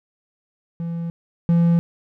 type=tone pair in turn; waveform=triangle; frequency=168.3 / 169.67 Hz; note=E3 / F3; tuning=+36 / -50 cents; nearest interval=unison; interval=14 cents; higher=second; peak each=-22 / -11 dBFS; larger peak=second; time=0.8-1.1 / 1.49-1.79 s; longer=neither; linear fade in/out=0 ms; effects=none